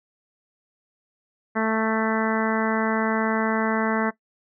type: harmonic tone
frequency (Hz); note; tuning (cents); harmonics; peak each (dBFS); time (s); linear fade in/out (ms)
221; A3; +8; 1 / 2 / 3 / 4 / 5 / 6 / 7 / 8 / 9; -24 / -27 / -29 / -30 / -31 / -32 / -32 / -33 / -34; 1.55-4.11; 20
effects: noise-tail reverb RT60 0.1 s tail -18 dB re dry